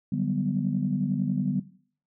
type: chord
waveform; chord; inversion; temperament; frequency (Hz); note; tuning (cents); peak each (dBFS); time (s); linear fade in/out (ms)
sine; G major seventh; second; equal; 146.83 / 185 / 196 / 246.9; D3 / F#3 / G3 / B3; 0 / 0 / 0 / 0; -29; 0.12-1.6; 5
effects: noise-tail reverb RT60 0.5 s tail -17 dB re dry + tanh soft clip ceiling -13 dBFS